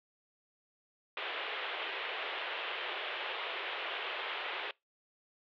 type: band-pass noise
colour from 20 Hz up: white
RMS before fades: -39 dBFS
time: 1.17-4.71 s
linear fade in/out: 2 ms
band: 370 to 3400 Hz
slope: 48 dB/octave
effects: noise-tail reverb RT60 0.2 s tail -24 dB re dry